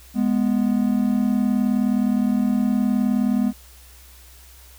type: tone pair together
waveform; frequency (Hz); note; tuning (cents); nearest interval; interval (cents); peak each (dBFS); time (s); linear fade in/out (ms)
triangle; 207.7 / 247; G#3 / B3; 0 / 0; minor third; 300; -18; 0.14-3.53; 50
effects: added 63 Hz sine -46 dBFS peak until 4.78 s + white hiss -49 dBFS RMS until 4.78 s